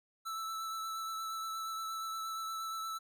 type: tone with vibrato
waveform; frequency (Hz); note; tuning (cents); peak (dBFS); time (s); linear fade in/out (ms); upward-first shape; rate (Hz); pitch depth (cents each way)
square; 1318.5; E6; 0; -38; 0.25-2.99; 20; triangle; 8.5; 17
effects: none